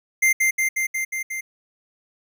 square tone with echo, 2093 Hz, C7, in tune, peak -15 dBFS, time 0.22-0.33 s, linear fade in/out 10 ms, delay 180 ms, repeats 6, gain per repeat -2 dB, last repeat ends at 1.41 s, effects none

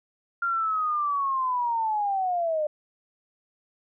sine linear sweep, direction down, 1396.9 to 594 Hz, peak -23 dBFS, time 0.42-2.67 s, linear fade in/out 5 ms, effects none

